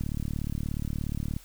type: click train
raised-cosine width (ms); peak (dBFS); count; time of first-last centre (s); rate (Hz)
5; -19; 51; 0.01-1.365; 36.9
effects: added 42 Hz sine -53 dBFS peak until 1.44 s + white hiss -54 dBFS RMS until 1.44 s